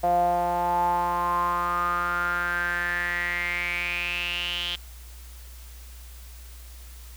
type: tone with band-pass filter sweep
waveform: sawtooth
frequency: 174.9 Hz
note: F3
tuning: 3 cents sharp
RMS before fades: -26 dBFS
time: 0.03-4.76 s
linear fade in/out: 10 ms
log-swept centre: 670 to 3200 Hz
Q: 8.5
effects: added 60 Hz sine -41 dBFS peak until 7.16 s + white hiss -50 dBFS RMS until 7.16 s